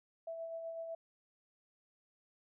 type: tone with tremolo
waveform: sine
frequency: 659.3 Hz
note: E5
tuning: in tune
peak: -39 dBFS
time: 0.27-0.95 s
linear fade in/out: 5 ms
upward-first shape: sine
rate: 8 Hz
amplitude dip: 35%
effects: none